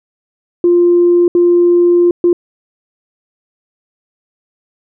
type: tone bursts at uneven times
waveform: sine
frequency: 349.2 Hz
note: F4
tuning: in tune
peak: -5 dBFS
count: 3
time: 0.64-1.28 / 1.35-2.11 / 2.24-2.33 s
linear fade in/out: 2 ms
effects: tanh soft clip ceiling -1 dBFS